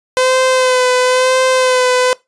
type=tone with vibrato; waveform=sawtooth; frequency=510 Hz; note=C5; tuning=44 cents flat; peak=-6 dBFS; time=0.17-2.13 s; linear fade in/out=0 ms; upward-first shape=sine; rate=0.99 Hz; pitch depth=26 cents each way; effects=noise-tail reverb RT60 0.2 s tail -21 dB re dry + resampled to 22050 Hz